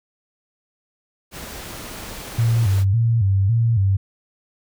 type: noise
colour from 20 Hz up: pink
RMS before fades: -34 dBFS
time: 1.31-2.85 s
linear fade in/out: 50 ms
type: tone with vibrato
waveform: sine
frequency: 106 Hz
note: G#2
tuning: 36 cents sharp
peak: -14 dBFS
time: 2.38-3.97 s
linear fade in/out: 10 ms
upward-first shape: square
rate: 1.8 Hz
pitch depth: 150 cents each way
effects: none